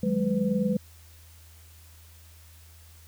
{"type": "tone cluster", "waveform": "sine", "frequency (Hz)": [161, 189.6, 210.1, 501], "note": ["E3", "F#3", "G#3", "B4"], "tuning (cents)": [-41, 43, 20, 25], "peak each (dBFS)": [-35, -27, -26, -30], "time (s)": [0.03, 0.77], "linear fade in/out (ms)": 5, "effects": ["added 81 Hz sine -50 dBFS peak until 3.07 s", "white hiss -56 dBFS RMS until 3.07 s"]}